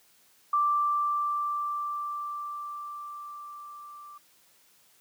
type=tone with level ramp; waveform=sine; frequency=1174.7 Hz; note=D6; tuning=in tune; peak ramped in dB=-21 to -44 dBFS; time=0.53-4.18 s; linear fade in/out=5 ms; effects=white hiss -62 dBFS RMS until 5 s + high-pass 100 Hz 12 dB/octave